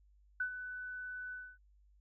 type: tone with ADSR envelope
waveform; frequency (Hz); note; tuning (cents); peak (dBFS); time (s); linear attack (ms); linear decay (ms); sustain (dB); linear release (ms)
sine; 1497; F#6; +20; -31; 0.4-1.58; 5; 90; -10; 260
effects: added 50 Hz sine -63 dBFS peak until 2 s